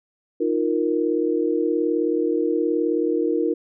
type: chord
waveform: sine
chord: Eb suspended second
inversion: none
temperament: just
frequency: 311.1 / 350 / 466.7 Hz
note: Eb4 / F4 / Bb4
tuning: 0 / +4 / +2 cents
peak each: -23 dBFS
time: 0.4-3.54 s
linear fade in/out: 10 ms
effects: none